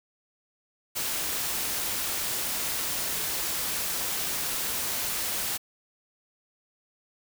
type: noise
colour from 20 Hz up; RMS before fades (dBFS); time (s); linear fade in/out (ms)
white; -30; 0.95-5.58; 20
effects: none